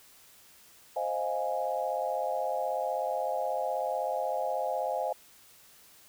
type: chord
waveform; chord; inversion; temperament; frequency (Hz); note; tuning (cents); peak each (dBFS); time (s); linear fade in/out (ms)
sine; F minor seventh; second; equal; 523.3 / 622.3 / 698.5 / 830.6; C5 / Eb5 / F5 / Ab5; 0 / 0 / 0 / 0; -34; 0.96-5.13; 5
effects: white hiss -57 dBFS RMS until 6.08 s